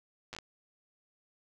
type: slowing click train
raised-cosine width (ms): 0.2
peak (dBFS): -25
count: 5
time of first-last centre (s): 0.33-0.387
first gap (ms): 8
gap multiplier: 1.4
effects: none